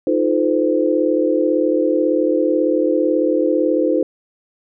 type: chord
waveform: sine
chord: F dominant seventh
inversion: third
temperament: equal with one note detuned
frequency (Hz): 311.1 / 349.2 / 440 / 514.6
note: Eb4 / F4 / A4 / C5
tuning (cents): 0 / 0 / 0 / -29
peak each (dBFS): -18 / -20 / -22 / -18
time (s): 0.07-4.03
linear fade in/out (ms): 2
effects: none